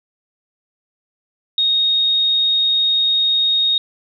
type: tone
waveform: sine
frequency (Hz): 3729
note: A#7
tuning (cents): 0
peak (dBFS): -13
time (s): 1.58-3.78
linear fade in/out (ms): 2
effects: none